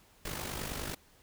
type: noise with amplitude modulation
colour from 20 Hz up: pink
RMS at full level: -36 dBFS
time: 0.25-0.95 s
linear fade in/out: 5 ms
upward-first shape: sine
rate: 49.8 Hz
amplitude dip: 60%
effects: pink hiss -63 dBFS RMS until 1.22 s

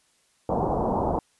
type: low-pass noise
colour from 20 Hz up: white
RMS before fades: -25 dBFS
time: 0.49-1.19 s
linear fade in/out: 2 ms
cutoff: 950 Hz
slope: 48 dB/octave
effects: white hiss -65 dBFS RMS until 1.39 s + resampled to 24000 Hz

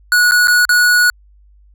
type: tone with dropouts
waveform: square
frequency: 1462 Hz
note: F#6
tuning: 21 cents flat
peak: -9 dBFS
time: 0.12-1.1 s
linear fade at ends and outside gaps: 1 ms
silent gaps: 0.311-0.319 / 0.473-0.481 / 0.652-0.692 s
effects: added 50 Hz sine -44 dBFS peak until 1.74 s

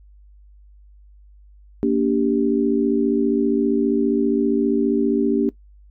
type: chord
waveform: sine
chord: G minor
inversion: first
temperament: equal with one note detuned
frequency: 233.1 / 288.1 / 392 Hz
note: Bb3 / D4 / G4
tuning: 0 / -33 / 0 cents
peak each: -20 / -19 / -21 dBFS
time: 1.83-5.49 s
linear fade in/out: 0 ms
effects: noise-tail reverb RT60 0.1 s tail -19 dB re dry + added 50 Hz sine -45 dBFS peak until 5.9 s

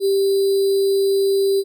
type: tone with sample-and-hold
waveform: sine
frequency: 392.3 Hz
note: G4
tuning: 1 cent sharp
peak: -14 dBFS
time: 0-1.64 s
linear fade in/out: 50 ms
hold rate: 4410 Hz
effects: none

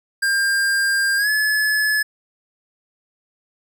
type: tone with pitch glide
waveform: square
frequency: 1600 to 1714.8 Hz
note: G6 to A6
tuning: +35 to -45 cents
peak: -17 dBFS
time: 0.22-2.03 s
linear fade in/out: 10 ms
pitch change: +120 cents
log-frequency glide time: 1.17-1.29 s
effects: none

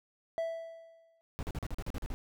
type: tone with exponential decay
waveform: triangle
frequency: 659.3 Hz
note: E5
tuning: in tune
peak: -27 dBFS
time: 0.38-1.21 s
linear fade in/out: 0 ms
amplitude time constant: 180 ms
type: noise bursts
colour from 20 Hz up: brown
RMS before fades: -36 dBFS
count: 10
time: 1.39-2.14 s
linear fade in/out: 0 ms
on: 39 ms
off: 40 ms
effects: none

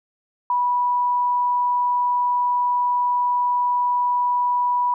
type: tone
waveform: sine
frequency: 980 Hz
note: B5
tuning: 14 cents flat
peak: -17 dBFS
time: 0.5-4.94 s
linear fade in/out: 2 ms
effects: none

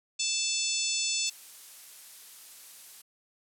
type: harmonic tone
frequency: 880 Hz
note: A5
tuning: in tune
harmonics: 3 / 4 / 5 / 6 / 7 / 8 / 9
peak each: -35 / -35 / -35 / -35 / -35 / -35 / -35 dBFS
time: 0.19-1.3 s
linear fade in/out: 10 ms
type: noise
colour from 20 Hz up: blue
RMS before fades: -46 dBFS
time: 1.26-3.02 s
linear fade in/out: 10 ms
effects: low-pass 12000 Hz 12 dB/octave

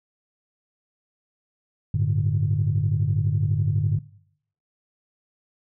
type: chord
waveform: sine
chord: G suspended second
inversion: none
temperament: equal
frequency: 98 / 110 / 146.83 Hz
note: G2 / A2 / D3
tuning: 0 / 0 / 0 cents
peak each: -23 dBFS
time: 1.94-3.99 s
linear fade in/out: 5 ms
effects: noise-tail reverb RT60 0.7 s tail -20 dB re dry + tanh soft clip ceiling -12 dBFS

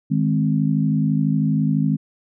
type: chord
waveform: sine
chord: Ab major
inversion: second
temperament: equal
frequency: 155.56 / 207.7 / 261.6 Hz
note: Eb3 / Ab3 / C4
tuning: 0 / 0 / 0 cents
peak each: -19 / -21 / -22 dBFS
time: 0.1-1.97 s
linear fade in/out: 20 ms
effects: none

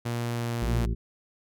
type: tone with pitch glide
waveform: sawtooth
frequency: 118.6 to 117.78 Hz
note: A#2 to A#2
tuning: +30 to +18 cents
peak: -24 dBFS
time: 0.05-0.86 s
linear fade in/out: 10 ms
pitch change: -12 cents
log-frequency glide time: 0.29-0.55 s
type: harmonic tone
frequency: 56.5 Hz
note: A1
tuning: 47 cents sharp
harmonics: 1 / 2 / 3 / 4 / 6 / 7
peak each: -26 / -32 / -36 / -38 / -42 / -43 dBFS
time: 0.61-0.95 s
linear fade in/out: 20 ms
effects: none

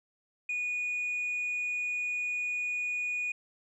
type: tone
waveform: sine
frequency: 2460 Hz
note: D#7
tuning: 20 cents flat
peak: -28 dBFS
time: 0.49-3.32 s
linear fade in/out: 5 ms
effects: tanh soft clip ceiling -28 dBFS

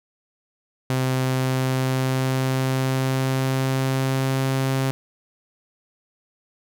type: tone with pitch glide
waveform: sawtooth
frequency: 130 to 133.35 Hz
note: C3 to C3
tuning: -11 to +33 cents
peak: -16 dBFS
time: 0.9-4.91 s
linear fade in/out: 0 ms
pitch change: +44 cents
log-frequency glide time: 1.2-4.42 s
effects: none

